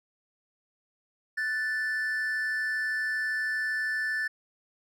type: tone pair together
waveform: triangle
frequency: 1492.6 / 1760 Hz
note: F#6 / A6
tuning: +15 / 0 cents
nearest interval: minor third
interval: 285 cents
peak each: -34 / -26 dBFS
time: 1.37-4.28 s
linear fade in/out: 10 ms
effects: none